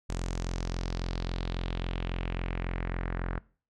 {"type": "tone with low-pass filter sweep", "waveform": "sawtooth", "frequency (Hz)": 43.65, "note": "F1", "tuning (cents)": 0, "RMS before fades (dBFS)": -33, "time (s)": [0.09, 3.39], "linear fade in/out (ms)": 10, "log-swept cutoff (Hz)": [7600, 1600], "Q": 2.5, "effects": ["noise-tail reverb RT60 0.4 s tail -22 dB re dry"]}